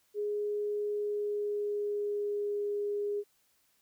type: tone with pitch glide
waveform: sine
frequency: 415.3 to 410.5 Hz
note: G#4 to G#4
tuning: 0 to -20 cents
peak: -30 dBFS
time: 0.14-3.24 s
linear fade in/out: 50 ms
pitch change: -20 cents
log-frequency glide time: 0.89-2.66 s
effects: white hiss -71 dBFS RMS until 3.81 s